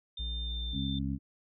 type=tone with pitch glide; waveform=sine; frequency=3600 to 3569 Hz; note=A7 to A7; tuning=+39 to +24 cents; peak=-38 dBFS; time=0.17-0.99 s; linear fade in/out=5 ms; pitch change=-15 cents; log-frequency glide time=0.44-0.79 s
type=tone; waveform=triangle; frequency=59.8 Hz; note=A#1; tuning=45 cents sharp; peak=-32 dBFS; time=0.19-0.76 s; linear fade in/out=10 ms
type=harmonic tone; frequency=67.8 Hz; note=C#2; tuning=38 cents flat; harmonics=1 / 2 / 3 / 4; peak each=-36 / -36 / -36 / -36 dBFS; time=0.72-1.19 s; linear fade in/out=50 ms
effects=none